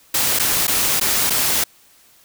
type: noise with dropouts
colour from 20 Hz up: white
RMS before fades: -18 dBFS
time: 0.14-1.64 s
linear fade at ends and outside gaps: 5 ms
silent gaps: 0.389-0.395 / 0.67-0.678 / 0.999-1.011 / 1.299-1.303 s
effects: white hiss -52 dBFS RMS until 2.24 s